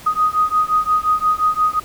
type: beating tone pair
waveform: sine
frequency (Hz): 1244.5 / 1250.2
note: D#6 / D#6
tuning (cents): 0 / +8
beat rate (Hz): 5.7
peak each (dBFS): -17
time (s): 0.06-1.8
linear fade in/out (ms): 10
effects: pink hiss -39 dBFS RMS until 1.84 s